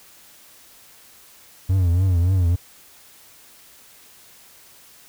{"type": "tone with vibrato", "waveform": "triangle", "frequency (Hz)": 90.1, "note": "F#2", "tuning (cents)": -45, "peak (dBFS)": -13, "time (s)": [1.69, 2.56], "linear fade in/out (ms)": 10, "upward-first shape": "triangle", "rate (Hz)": 3.5, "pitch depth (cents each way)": 130, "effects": ["white hiss -49 dBFS RMS until 5.08 s"]}